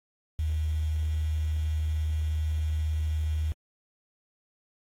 sine tone with quantisation, 77.78 Hz, D#2, in tune, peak -25 dBFS, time 0.39-3.52 s, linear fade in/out 0 ms, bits 8, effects AAC 48 kbps

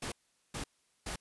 pink noise bursts, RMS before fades -39 dBFS, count 3, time 0.02-1.16 s, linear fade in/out 5 ms, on 100 ms, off 420 ms, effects white hiss -73 dBFS RMS until 1.2 s + resampled to 24000 Hz

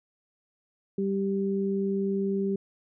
sine tone pair together, 196 / 392 Hz, G3 / G4, 0 / 0 cents, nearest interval octave, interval 1200 cents, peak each -27 / -28 dBFS, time 0.98-2.56 s, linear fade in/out 5 ms, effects none

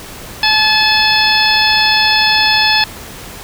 harmonic tone, 863 Hz, A5, 34 cents flat, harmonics 1 / 2 / 3 / 4 / 5 / 6, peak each -16 / -16 / -16 / -16 / -16 / -16 dBFS, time 0.43-2.84 s, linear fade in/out 2 ms, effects pink hiss -31 dBFS RMS until 3.43 s

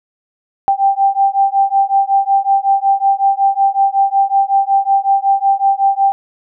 sine beating tone pair, 784 / 789.4 Hz, G5 / G5, 0 / +12 cents, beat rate 5.4 Hz, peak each -13 dBFS, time 0.68-6.12 s, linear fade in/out 0 ms, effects none

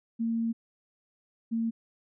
sine tone pair in turn, 228.7 / 227.9 Hz, A#3 / A#3, -33 / -39 cents, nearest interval unison, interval 6 cents, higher first, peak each -26 dBFS, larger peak neither, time 0.19-0.53 / 1.51-1.71 s, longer first, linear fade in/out 20 ms, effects none

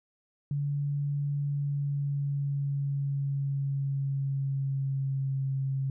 sine tone with pitch glide, 143.2 to 135.16 Hz, D3 to C#3, -43 to -43 cents, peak -27 dBFS, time 0.51-5.9 s, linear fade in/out 2 ms, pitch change -100 cents, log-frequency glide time 1.38-5.42 s, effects none

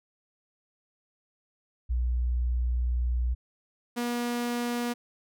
sine / sawtooth tone pair in turn, 60.8 / 240.2 Hz, B1 / B3, -26 / -48 cents, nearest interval 2 octaves, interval 2378 cents, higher second, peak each -24 dBFS, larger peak neither, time 1.89-3.35 / 3.96-4.94 s, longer first, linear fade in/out 20 ms, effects none

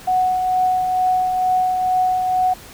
sine tone with tremolo, 739 Hz, F#5, 2 cents flat, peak -13 dBFS, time 0.07-2.54 s, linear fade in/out 10 ms, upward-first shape triangle, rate 2.2 Hz, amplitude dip 40%, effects pink hiss -40 dBFS RMS until 2.73 s

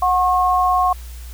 sine tone pair together, 731.7 / 1084 Hz, F#5 / C#6, -20 / -39 cents, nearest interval perfect fifth, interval 681 cents, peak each -16 dBFS, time 0.02-0.93 s, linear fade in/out 5 ms, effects added 60 Hz sine -31 dBFS peak until 1.33 s + white hiss -44 dBFS RMS until 1.33 s

